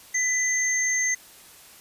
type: tone pair together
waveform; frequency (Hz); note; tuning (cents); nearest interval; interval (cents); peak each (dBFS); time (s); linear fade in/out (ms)
sine; 2000 / 6332; B6 / G8; +21 / +17; octave + minor sixth; 1996; -24; 0.14-1.15; 10
effects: white hiss -49 dBFS RMS until 1.8 s + resampled to 32000 Hz